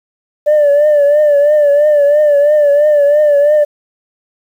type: tone with vibrato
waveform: sine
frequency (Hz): 587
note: D5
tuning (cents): -1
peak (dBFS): -4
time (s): 0.46-3.65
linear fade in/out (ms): 20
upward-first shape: triangle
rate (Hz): 3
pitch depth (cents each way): 70
effects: tanh soft clip ceiling -4 dBFS + 7-bit